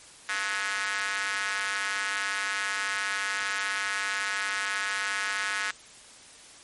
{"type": "tone with high-pass filter", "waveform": "square", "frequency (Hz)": 98.8, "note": "G2", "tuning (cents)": 14, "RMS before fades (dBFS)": -30, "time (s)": [0.29, 5.71], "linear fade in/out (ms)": 0, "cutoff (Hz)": 1600, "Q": 2.9, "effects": ["white hiss -50 dBFS RMS until 6.63 s", "MP3 48 kbps"]}